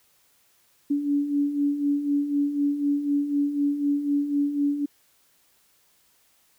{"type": "beating tone pair", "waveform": "sine", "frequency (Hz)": [283.6, 287.6], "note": ["C#4", "D4"], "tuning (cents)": [40, -36], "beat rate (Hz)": 4, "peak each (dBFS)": [-29, -22], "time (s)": [0.9, 4.86], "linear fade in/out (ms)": 10, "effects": ["white hiss -63 dBFS RMS until 6.58 s"]}